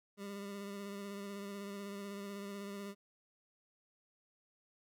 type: tone with vibrato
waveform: 25% pulse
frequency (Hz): 200.4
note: G3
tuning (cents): +38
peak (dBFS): -39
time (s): 0.17-2.95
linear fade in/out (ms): 50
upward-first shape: sine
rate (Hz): 16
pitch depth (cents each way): 25
effects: none